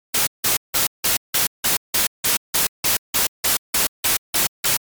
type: noise bursts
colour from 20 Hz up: white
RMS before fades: -18 dBFS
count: 16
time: 0.14-4.77 s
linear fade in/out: 5 ms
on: 130 ms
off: 170 ms
effects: MP3 96 kbps